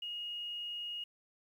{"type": "tone with quantisation", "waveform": "sine", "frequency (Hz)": 2870, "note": "F7", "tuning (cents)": 47, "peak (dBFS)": -38, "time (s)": [0.02, 1.04], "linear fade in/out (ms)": 5, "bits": 11, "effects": []}